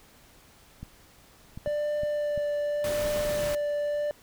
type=clicks; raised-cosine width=5 ms; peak=-26 dBFS; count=6; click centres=0.83 / 1.575 / 1.675 / 2.034 / 2.377 / 3.058 s
type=tone with vibrato; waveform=triangle; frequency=590 Hz; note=D5; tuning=8 cents sharp; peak=-24 dBFS; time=1.66-4.11 s; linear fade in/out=0 ms; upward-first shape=sine; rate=0.84 Hz; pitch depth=12 cents each way
type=noise; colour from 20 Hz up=pink; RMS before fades=-35 dBFS; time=2.84-3.55 s; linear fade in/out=2 ms
effects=pink hiss -56 dBFS RMS until 4.22 s